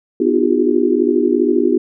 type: tone cluster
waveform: sine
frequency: 248.9 / 307.3 / 349.9 / 362.2 / 404.8 Hz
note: B3 / D#4 / F4 / F#4 / G#4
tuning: +14 / -21 / +3 / -37 / -44 cents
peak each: -18 dBFS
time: 0.2-1.78 s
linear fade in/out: 5 ms
effects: none